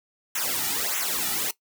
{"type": "noise with flanger", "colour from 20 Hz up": "white", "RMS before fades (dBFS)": -27, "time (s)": [0.35, 1.51], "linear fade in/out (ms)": 5, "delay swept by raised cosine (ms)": [0.21, 1.91], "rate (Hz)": 1.6, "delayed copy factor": -1, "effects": ["noise-tail reverb RT60 0.1 s tail -18 dB re dry"]}